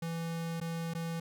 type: tone with dropouts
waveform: square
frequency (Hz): 166.1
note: E3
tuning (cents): +13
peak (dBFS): -35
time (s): 0.02-1.2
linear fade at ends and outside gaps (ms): 5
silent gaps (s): 0.602-0.612 / 0.937-0.949
effects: none